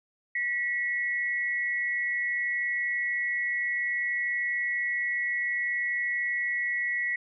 sine tone pair together, 1936.4 / 2177 Hz, B6 / C#7, -35 / -32 cents, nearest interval major second, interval 203 cents, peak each -27 / -33 dBFS, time 0.35-7.16 s, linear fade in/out 5 ms, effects none

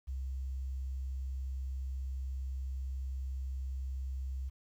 sine tone, 65.8 Hz, C2, 10 cents sharp, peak -35 dBFS, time 0.07-4.5 s, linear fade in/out 20 ms, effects 11-bit

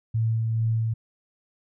sine tone with tremolo, 112.7 Hz, A2, 42 cents sharp, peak -20 dBFS, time 0.14-0.94 s, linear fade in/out 10 ms, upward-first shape sine, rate 2.3 Hz, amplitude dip 25%, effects none

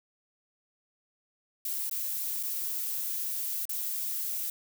violet noise with dropouts, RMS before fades -33 dBFS, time 1.65-4.5 s, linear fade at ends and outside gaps 2 ms, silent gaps 1.896-1.912 / 2.429-2.433 / 3.654-3.693 s, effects none

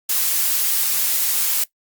blue noise, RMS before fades -19 dBFS, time 0.09-1.64 s, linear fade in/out 5 ms, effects noise-tail reverb RT60 0.1 s tail -20 dB re dry + Opus 48 kbps

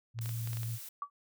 sine tone with vibrato, 115.2 Hz, A#2, 20 cents flat, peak -34 dBFS, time 0.14-0.79 s, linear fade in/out 50 ms, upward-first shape sine, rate 9.2 Hz, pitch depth 13 cents each way
clicks, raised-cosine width 0.2 ms, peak -28 dBFS, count 7, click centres 0.189 / 0.259 / 0.292 / 0.474 / 0.532 / 0.571 / 0.632 s
blue noise, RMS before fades -46 dBFS, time 0.21-0.89 s, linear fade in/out 5 ms
sine tone with exponential decay, 1146 Hz, D6, 43 cents flat, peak -30 dBFS, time 1.02-1.1 s, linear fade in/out 2 ms, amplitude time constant 17 ms
effects none

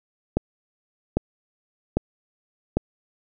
click train, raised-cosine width 2 ms, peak -6 dBFS, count 4, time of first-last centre 0.37-2.77 s, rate 1.25 Hz, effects none

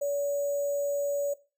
sine tone with sample-and-hold, 570 Hz, C#5, 48 cents sharp, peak -26 dBFS, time 0.01-1.34 s, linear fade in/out 10 ms, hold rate 7350 Hz, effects noise-tail reverb RT60 0.3 s tail -17 dB re dry

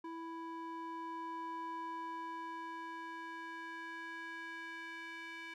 square tone with band-pass filter sweep, 330 Hz, E4, 2 cents sharp, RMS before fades -45 dBFS, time 0.04-5.54 s, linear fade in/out 5 ms, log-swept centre 710 to 2100 Hz, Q 2.6, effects none

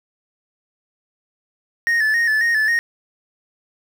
triangle tone with vibrato, 1799 Hz, A6, 38 cents sharp, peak -13 dBFS, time 1.87-2.79 s, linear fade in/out 0 ms, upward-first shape square, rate 3.7 Hz, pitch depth 58 cents each way, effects 7-bit

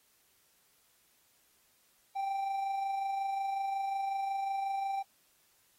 triangle tone with amplitude modulation, 784 Hz, G5, in tune, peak -28 dBFS, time 2.15-5.03 s, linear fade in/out 20 ms, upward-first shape sine, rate 25.5 Hz, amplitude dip 35%, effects white hiss -69 dBFS RMS until 5.78 s + AAC 48 kbps

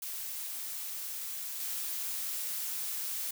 blue noise with level steps, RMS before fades -39 / -36 dBFS, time 0.02-3.31 s, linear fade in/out 5 ms, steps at 1.6 s, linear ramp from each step 5 ms, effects none

